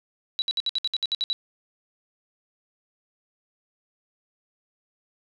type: tone bursts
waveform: sine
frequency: 3919 Hz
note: B7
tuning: 14 cents flat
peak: -22 dBFS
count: 11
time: 0.39-1.33 s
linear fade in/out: 0 ms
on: 30 ms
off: 61 ms
effects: none